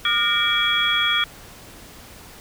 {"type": "tone cluster", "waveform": "sine", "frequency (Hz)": [1206, 1421, 1840, 2319, 3327], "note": ["D6", "F6", "A#6", "D7", "G#7"], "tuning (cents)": [46, 30, -23, -22, 2], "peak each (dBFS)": [-26, -24, -28, -25, -20], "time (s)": [0.05, 1.24], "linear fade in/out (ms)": 2, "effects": ["pink hiss -43 dBFS RMS until 2.4 s"]}